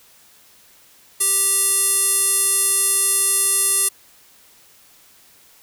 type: tone with band-pass filter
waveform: square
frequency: 392 Hz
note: G4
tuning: in tune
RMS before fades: -18 dBFS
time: 1.2-3.89 s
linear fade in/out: 10 ms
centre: 10000 Hz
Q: 5.5
effects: white hiss -51 dBFS RMS until 5.62 s